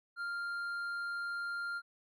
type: tone with hard clipping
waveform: sine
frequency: 1396.9 Hz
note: F6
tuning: in tune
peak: -37 dBFS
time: 0.16-1.82 s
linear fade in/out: 50 ms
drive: 4 dB
effects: none